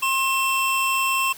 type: tone pair together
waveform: square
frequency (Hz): 1065 / 2684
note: C6 / E7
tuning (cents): +30 / +31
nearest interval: octave + major third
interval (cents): 1601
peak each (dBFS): -23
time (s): 0.02-1.33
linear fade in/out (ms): 10
effects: white hiss -42 dBFS RMS until 1.37 s